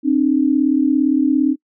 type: tone pair together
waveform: sine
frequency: 265.3 / 302.8 Hz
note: C4 / D#4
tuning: +24 / -47 cents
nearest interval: major second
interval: 229 cents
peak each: -15 dBFS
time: 0.03-1.56 s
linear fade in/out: 50 ms
effects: noise-tail reverb RT60 0.1 s tail -25 dB re dry